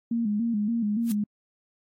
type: tone with vibrato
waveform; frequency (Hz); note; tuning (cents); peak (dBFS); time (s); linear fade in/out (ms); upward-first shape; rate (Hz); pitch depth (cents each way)
sine; 220; A3; 0; -23; 0.11-1.24; 5; square; 3.5; 96
type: noise with exponential growth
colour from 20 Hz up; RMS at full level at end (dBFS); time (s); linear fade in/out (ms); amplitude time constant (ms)
blue; -32; 1.01-1.12; 2; 23
effects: AAC 48 kbps